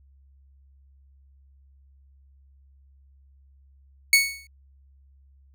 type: tone with exponential decay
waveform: sawtooth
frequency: 2217 Hz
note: C#7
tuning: in tune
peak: -8 dBFS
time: 4.13-4.47 s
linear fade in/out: 2 ms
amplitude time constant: 72 ms
effects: added 68 Hz sine -53 dBFS peak until 5.54 s